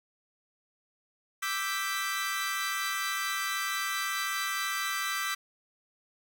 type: chord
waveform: sawtooth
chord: E minor seventh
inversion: third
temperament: equal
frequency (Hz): 1174.7 / 1318.5 / 1568 / 1975.5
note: D6 / E6 / G6 / B6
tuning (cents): 0 / 0 / 0 / 0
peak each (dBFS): -32 / -34 / -32 / -31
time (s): 1.42-5.35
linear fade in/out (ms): 10
effects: none